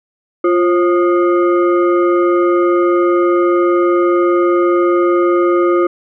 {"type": "tone with frequency modulation", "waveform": "sine", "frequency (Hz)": 349.2, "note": "F4", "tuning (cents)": 0, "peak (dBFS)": -9, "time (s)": [0.44, 5.87], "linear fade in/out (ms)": 5, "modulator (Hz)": 885, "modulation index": 0.79, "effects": []}